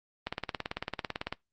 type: click train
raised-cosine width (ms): 0.3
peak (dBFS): -16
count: 20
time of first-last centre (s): 0.27-1.326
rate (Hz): 18
effects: noise-tail reverb RT60 0.2 s tail -24 dB re dry + Opus 32 kbps